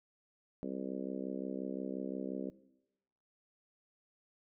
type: harmonic tone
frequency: 65.7 Hz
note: C2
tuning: 8 cents sharp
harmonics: 3 / 4 / 5 / 6 / 7 / 8 / 9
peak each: -43 / -41 / -45 / -47 / -47 / -49 / -50 dBFS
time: 0.63-2.5 s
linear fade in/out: 0 ms
effects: noise-tail reverb RT60 0.9 s tail -19 dB re dry